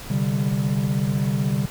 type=chord; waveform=triangle; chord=C suspended second; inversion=none; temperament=equal; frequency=130.81 / 146.83 / 196 Hz; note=C3 / D3 / G3; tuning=0 / 0 / 0 cents; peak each=-22 dBFS; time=0.1-1.66 s; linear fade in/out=5 ms; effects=pink hiss -38 dBFS RMS until 1.7 s